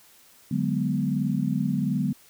sine chord, G# half-diminished seventh, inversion second, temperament equal, 146.83 / 185 / 207.7 / 246.9 Hz, D3 / F#3 / G#3 / B3, 0 / 0 / 0 / 0 cents, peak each -28 dBFS, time 0.51-2.13 s, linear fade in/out 5 ms, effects white hiss -55 dBFS RMS until 2.29 s

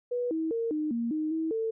sine tone with pitch steps, 488.6 / 321.3 / 459.6 / 305.6 / 233.4 / 309.8 / 321.3 / 447.3 Hz, B4 / E4 / A#4 / D#4 / A#3 / D#4 / E4 / A4, -19 / -44 / -25 / -31 / +2 / -7 / -44 / +28 cents, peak -27 dBFS, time 0.11-1.71 s, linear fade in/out 10 ms, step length 200 ms, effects none

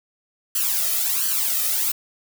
blue noise with flanger, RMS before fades -22 dBFS, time 0.55-1.92 s, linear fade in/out 5 ms, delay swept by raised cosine 0.66 to 1.63 ms, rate 1.4 Hz, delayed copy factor +1, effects none

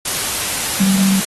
sine tone in noise, 192.8 Hz, G3, 28 cents flat, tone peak -12 dBFS, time 0.8-1.2 s, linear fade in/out 5 ms, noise white, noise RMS -20 dBFS, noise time 0.05-1.25 s, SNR +5 dB, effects AAC 32 kbps

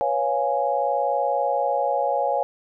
sine chord, C# dominant seventh, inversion third, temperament equal, 493.9 / 554.4 / 698.5 / 830.6 Hz, B4 / C#5 / E#5 / G#5, 0 / 0 / 0 / 0 cents, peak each -29 / -24 / -26 / -24 dBFS, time 0.01-2.43 s, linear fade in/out 0 ms, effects none

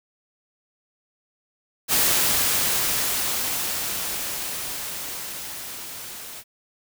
white noise with level ramp, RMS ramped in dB -19 to -38 dBFS, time 1.88-6.44 s, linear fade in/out 50 ms, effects none

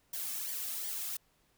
blue noise with flanger, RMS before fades -38 dBFS, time 0.13-1.17 s, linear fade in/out 5 ms, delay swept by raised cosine 0.75 to 2.15 ms, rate 2.7 Hz, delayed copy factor -0.7, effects pink hiss -71 dBFS RMS until 1.57 s

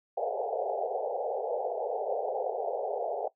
pink band-pass noise, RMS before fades -32 dBFS, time 0.17-3.28 s, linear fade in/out 5 ms, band 420 to 820 Hz, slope 96 dB/octave, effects noise-tail reverb RT60 0.1 s tail -17 dB re dry

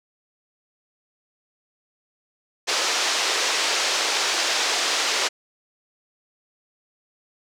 white band-pass noise, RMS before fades -23 dBFS, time 2.67-5.29 s, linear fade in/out 20 ms, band 360 to 6200 Hz, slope 24 dB/octave, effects none

